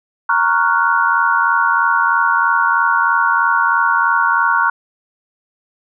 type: chord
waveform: sine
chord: Gb major seventh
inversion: first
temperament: equal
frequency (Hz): 932.3 / 1108.7 / 1396.9 / 1480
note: Bb5 / Db6 / F6 / Gb6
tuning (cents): 0 / 0 / 0 / 0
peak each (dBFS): -17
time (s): 0.29-4.7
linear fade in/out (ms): 5
effects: none